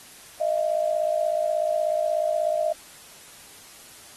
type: tone pair together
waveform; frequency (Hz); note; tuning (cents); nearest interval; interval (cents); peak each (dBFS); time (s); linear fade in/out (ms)
sine; 620.5 / 677; D#5 / E5; -5 / +46; major second; 151; -23 / -25; 0.4-2.73; 10
effects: white hiss -47 dBFS RMS until 4.16 s + AAC 32 kbps